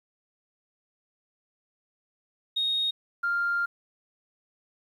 sine tone pair in turn, 3729 / 1396.8 Hz, A#7 / F6, 0 / 0 cents, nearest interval octave + perfect fourth, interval 1700 cents, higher first, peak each -23 dBFS, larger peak neither, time 2.56-2.91 / 3.23-3.66 s, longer second, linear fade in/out 10 ms, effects tanh soft clip ceiling -19 dBFS + 10-bit

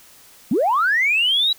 sine linear sweep, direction up, 185 to 3951 Hz, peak -14 dBFS, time 0.51-1.53 s, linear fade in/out 5 ms, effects tanh soft clip ceiling -10 dBFS + white hiss -48 dBFS RMS until 1.58 s

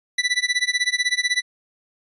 25% pulse tone with tremolo, 1975.5 Hz, B6, in tune, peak -12 dBFS, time 0.18-1.42 s, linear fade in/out 5 ms, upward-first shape sine, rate 16 Hz, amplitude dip 95%, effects resampled to 24000 Hz

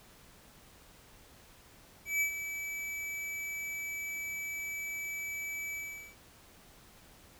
square tone with ADSR envelope, 2300 Hz, D7, 37 cents flat, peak -27 dBFS, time 2.05-6.16 s, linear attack 160 ms, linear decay 94 ms, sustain -10 dB, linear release 420 ms, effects pink hiss -58 dBFS RMS until 7.39 s

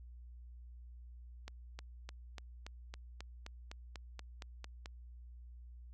accelerating click train, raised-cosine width 0.2 ms, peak -29 dBFS, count 14, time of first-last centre 1.48-4.859 s, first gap 310 ms, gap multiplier 0.97, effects added 60 Hz sine -50 dBFS peak until 5.93 s

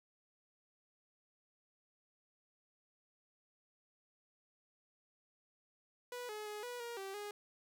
sawtooth tone with pitch steps, 490.7 / 424.5 / 419.8 / 488.3 / 472 / 388.4 / 413.2 Hz, B4 / G#4 / G#4 / B4 / A#4 / G4 / G#4, -11 / +38 / +19 / -20 / +22 / -16 / -9 cents, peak -39 dBFS, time 6.12-7.31 s, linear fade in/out 2 ms, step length 170 ms, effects none

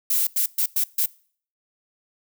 violet noise bursts at uneven times, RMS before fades -21 dBFS, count 5, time 0.1-0.27 / 0.36-0.46 / 0.58-0.66 / 0.76-0.84 / 0.98-1.06 s, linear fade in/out 5 ms, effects noise-tail reverb RT60 0.5 s tail -23 dB re dry

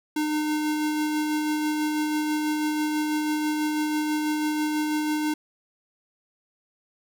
square tone with tremolo, 304.1 Hz, D#4, 40 cents flat, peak -23 dBFS, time 0.16-5.34 s, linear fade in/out 5 ms, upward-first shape sine, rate 6.1 Hz, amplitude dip 25%, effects none

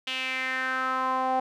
sawtooth tone with band-pass filter sweep, 259.8 Hz, C4, 12 cents flat, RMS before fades -28 dBFS, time 0.07-1.4 s, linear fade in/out 5 ms, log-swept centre 3000 to 770 Hz, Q 4.2, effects none

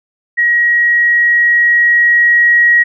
sine tone with level ramp, 1900 Hz, A#6, 33 cents sharp, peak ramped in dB -8 to -5 dBFS, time 0.37-2.84 s, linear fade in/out 20 ms, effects none

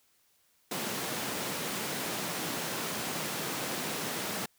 pink high-pass noise, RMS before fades -35 dBFS, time 0.71-4.46 s, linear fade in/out 5 ms, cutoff 150 Hz, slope 24 dB/octave, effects white hiss -69 dBFS RMS until 4.58 s

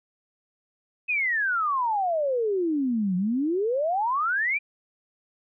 sine exponential two-way sweep, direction down then up, 2576 to 176.4 to 2433 Hz, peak -22 dBFS, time 1.08-4.59 s, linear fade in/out 20 ms, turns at 3.16 s, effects none

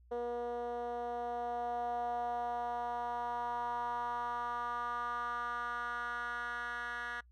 10% pulse tone with band-pass filter sweep, 240 Hz, B3, 49 cents flat, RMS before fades -38 dBFS, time 0.11-7.21 s, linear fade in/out 10 ms, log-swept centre 520 to 1700 Hz, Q 3.9, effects noise-tail reverb RT60 0.1 s tail -25 dB re dry + added 60 Hz sine -59 dBFS peak until 7.31 s

